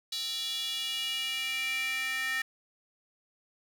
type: tone with high-pass filter sweep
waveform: square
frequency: 261.6 Hz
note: C4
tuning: in tune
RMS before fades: -33 dBFS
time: 0.12-2.42 s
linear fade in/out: 5 ms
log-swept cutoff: 3900 to 1900 Hz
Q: 5.2
effects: none